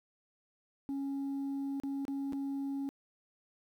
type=tone with dropouts; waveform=sine; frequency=276.1 Hz; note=C#4; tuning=7 cents flat; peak=-31 dBFS; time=0.89-2.89 s; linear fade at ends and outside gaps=0 ms; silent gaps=1.8-1.835 / 2.052-2.081 / 2.324-2.332 s; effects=tanh soft clip ceiling -33 dBFS + 11-bit